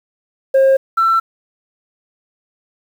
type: tone pair in turn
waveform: sine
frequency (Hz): 536 / 1341.3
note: C5 / E6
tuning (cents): +42 / +30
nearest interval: octave + major third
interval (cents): 1588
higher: second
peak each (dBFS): -5 / -9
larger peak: first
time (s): 0.54-0.77 / 0.97-1.2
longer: neither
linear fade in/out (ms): 10
effects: tanh soft clip ceiling -7 dBFS + 7-bit